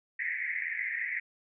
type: band-pass noise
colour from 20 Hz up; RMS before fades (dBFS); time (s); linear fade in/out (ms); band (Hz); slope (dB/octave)
pink; -34; 0.19-1.2; 5; 1800 to 2200; 96
effects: none